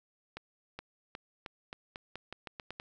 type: accelerating click train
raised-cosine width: 0.3 ms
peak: -25 dBFS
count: 12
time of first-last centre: 0.37-2.799 s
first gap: 420 ms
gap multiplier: 0.86
effects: none